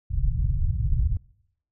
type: low-pass noise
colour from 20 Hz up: pink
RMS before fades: -23 dBFS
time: 0.1-1.17 s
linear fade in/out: 5 ms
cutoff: 140 Hz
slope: 48 dB/octave
effects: noise-tail reverb RT60 0.7 s tail -22 dB re dry